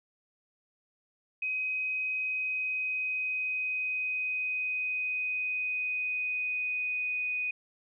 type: tone with pitch glide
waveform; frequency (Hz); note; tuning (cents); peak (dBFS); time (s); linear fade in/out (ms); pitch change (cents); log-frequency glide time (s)
sine; 2521 to 2489; D#7 to D#7; +22 to 0; -29; 1.42-7.51; 5; -22; 2.04-7.3
effects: none